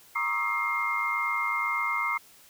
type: tone cluster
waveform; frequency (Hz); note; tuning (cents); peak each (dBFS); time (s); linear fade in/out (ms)
sine; 947 / 1098 / 1206 / 1308 / 2120; A#5 / C#6 / D6 / E6 / C7; +27 / -17 / +46 / -14 / +22; -34 / -34 / -33 / -35 / -28; 0.15-2.18; 10
effects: white hiss -55 dBFS RMS until 2.49 s